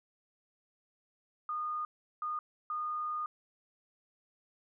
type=tone bursts at uneven times; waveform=sine; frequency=1225 Hz; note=D#6; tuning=27 cents flat; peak=-33 dBFS; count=3; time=1.49-1.85 / 2.22-2.39 / 2.7-3.26 s; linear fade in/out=2 ms; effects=none